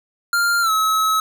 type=tone with pitch glide; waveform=square; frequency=1396.9 to 1288.4 Hz; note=F6 to E6; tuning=0 to -40 cents; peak=-16 dBFS; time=0.33-1.2 s; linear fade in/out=2 ms; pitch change=-140 cents; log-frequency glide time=0.61-0.71 s; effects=none